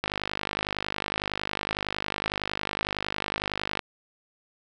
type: click train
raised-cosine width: 0.3 ms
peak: -11 dBFS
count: 192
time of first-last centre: 0.04-3.792 s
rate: 50.9 Hz
effects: none